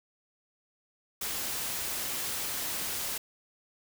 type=noise; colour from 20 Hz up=white; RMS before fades=-34 dBFS; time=1.21-3.18 s; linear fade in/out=5 ms; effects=none